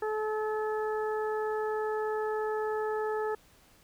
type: harmonic tone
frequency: 430.8 Hz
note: A4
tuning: 37 cents flat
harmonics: 1 / 2 / 3 / 4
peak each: -30 / -36 / -40 / -42 dBFS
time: 0.02-3.35 s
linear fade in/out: 5 ms
effects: pink hiss -61 dBFS RMS until 3.83 s